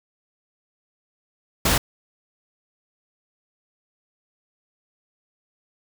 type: noise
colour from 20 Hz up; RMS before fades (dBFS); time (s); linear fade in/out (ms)
pink; -19; 1.65-1.78; 5
effects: none